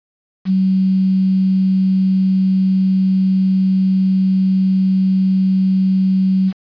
sine tone with quantisation, 189.2 Hz, F#3, 39 cents sharp, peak -11 dBFS, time 0.45-6.53 s, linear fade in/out 50 ms, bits 6, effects resampled to 11025 Hz

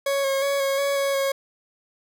40% pulse tone with pitch steps, 555 / 543 / 559 / 547 / 560 / 554 / 547 Hz, C#5 / C#5 / C#5 / C#5 / C#5 / C#5 / C#5, +2 / -36 / +14 / -23 / +18 / -1 / -23 cents, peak -20 dBFS, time 0.06-1.32 s, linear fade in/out 5 ms, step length 180 ms, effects none

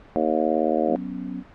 harmonic tone, 78.5 Hz, D#2, 16 cents sharp, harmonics 3 / 4 / 5 / 6 / 7 / 8 / 9, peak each -27 / -26 / -28 / -29 / -25 / -28 / -27 dBFS, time 0.16-0.96 s, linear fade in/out 0 ms
sine chord, F# suspended fourth, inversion none, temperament equal, 185 / 246.9 / 277.2 Hz, F#3 / B3 / C#4, 0 / 0 / 0 cents, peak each -33 dBFS, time 0.86-1.44 s, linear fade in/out 50 ms
effects pink hiss -48 dBFS RMS until 1.54 s + low-pass 2000 Hz 12 dB/octave

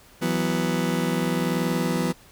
30% pulse chord, E suspended second, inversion none, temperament just, 164.81 / 185.42 / 247.2 Hz, E3 / F#3 / B3, 0 / +4 / +2 cents, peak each -24 dBFS, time 0.21-2.13 s, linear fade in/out 20 ms, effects pink hiss -52 dBFS RMS until 2.31 s

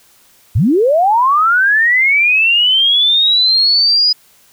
sine linear sweep, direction up, 77.3 to 4978 Hz, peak -8 dBFS, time 0.55-4.13 s, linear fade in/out 10 ms, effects white hiss -49 dBFS RMS until 4.52 s

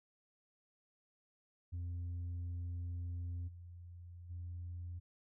sine tone with level steps, 87.31 Hz, F2, in tune, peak -36 / -49 / -41 dBFS, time 1.72-5 s, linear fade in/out 20 ms, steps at 3.47 / 4.29 s, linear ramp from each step 20 ms, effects tanh soft clip ceiling -38 dBFS

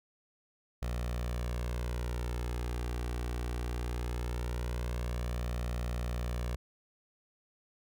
sawtooth tone with flanger, 60 Hz, B1, 49 cents flat, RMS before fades -35 dBFS, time 0.82-6.56 s, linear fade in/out 5 ms, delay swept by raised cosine 1.6 to 2.6 ms, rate 0.2 Hz, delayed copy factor +0.5, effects none

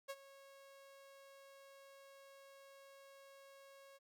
sawtooth tone with ADSR envelope, 549 Hz, C#5, 17 cents flat, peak -38 dBFS, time 0.08-3.99 s, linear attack 21 ms, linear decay 47 ms, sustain -17 dB, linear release 30 ms, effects none

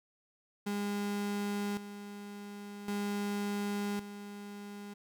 35% pulse tone with tremolo, 203.8 Hz, G#3, 32 cents flat, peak -31 dBFS, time 0.66-4.94 s, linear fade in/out 10 ms, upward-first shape square, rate 0.45 Hz, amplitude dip 70%, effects none

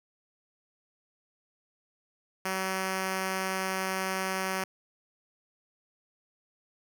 5% pulse tone, 189.4 Hz, F#3, 41 cents sharp, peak -18 dBFS, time 2.45-4.64 s, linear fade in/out 5 ms, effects none

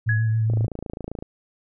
sine tone with vibrato, 111.2 Hz, A2, 19 cents sharp, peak -18 dBFS, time 0.06-0.67 s, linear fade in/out 20 ms, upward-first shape sine, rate 7.2 Hz, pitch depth 25 cents each way
sine tone with exponential decay, 1678 Hz, G#6, 17 cents sharp, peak -20 dBFS, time 0.09-0.46 s, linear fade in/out 2 ms, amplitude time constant 79 ms
click train, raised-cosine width 2 ms, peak -18 dBFS, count 21, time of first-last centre 0.5-1.225 s, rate 27.6 Hz
effects none

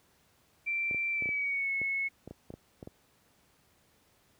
sine tone with pitch glide, 2349 to 2192 Hz, D7 to C#7, 0 to -20 cents, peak -29 dBFS, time 0.66-2.09 s, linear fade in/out 20 ms, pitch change -120 cents, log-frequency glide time 1.11-1.71 s
clicks, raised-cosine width 2 ms, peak -29 dBFS, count 12, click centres 0.911 / 0.946 / 1.223 / 1.258 / 1.29 / 1.816 / 2.276 / 2.31 / 2.504 / 2.539 / 2.828 / 2.874 s
effects pink hiss -67 dBFS RMS until 4.39 s + high-pass 60 Hz 12 dB/octave

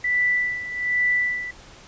sine tone with tremolo, 1975.5 Hz, B6, in tune, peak -17 dBFS, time 0.04-1.51 s, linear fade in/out 5 ms, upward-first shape sine, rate 1.2 Hz, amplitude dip 75%, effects pink hiss -46 dBFS RMS until 1.87 s + resampled to 16000 Hz

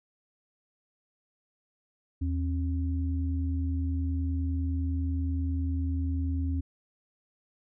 sine tone pair together, 80.24 / 269.9 Hz, E2 / C#4, -46 / -46 cents, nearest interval octave + major sixth, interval 2100 cents, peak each -27 / -34 dBFS, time 2.21-6.61 s, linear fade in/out 10 ms, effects none

